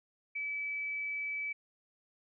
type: tone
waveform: sine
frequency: 2299 Hz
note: D7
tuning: 37 cents flat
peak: -34 dBFS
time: 0.35-1.53 s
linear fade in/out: 10 ms
effects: none